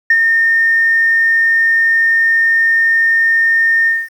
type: tone with ADSR envelope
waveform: sine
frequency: 1823 Hz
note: A#6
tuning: 39 cents flat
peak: -4 dBFS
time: 0.1-4.09 s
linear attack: 5 ms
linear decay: 49 ms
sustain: -4 dB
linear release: 220 ms
effects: tanh soft clip ceiling -2 dBFS + 7-bit